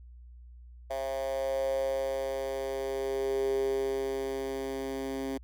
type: tone with high-pass filter sweep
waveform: 10% pulse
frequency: 134.4 Hz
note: C3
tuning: 47 cents sharp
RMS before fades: -32 dBFS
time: 0.9-5.38 s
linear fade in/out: 10 ms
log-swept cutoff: 610 to 300 Hz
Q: 8.3
effects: added 60 Hz sine -47 dBFS peak until 5.43 s